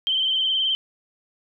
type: tone with vibrato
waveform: sine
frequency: 3112 Hz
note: G7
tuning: 13 cents flat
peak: -19 dBFS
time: 0.07-0.75 s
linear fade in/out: 0 ms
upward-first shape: sine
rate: 19 Hz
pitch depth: 44 cents each way
effects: none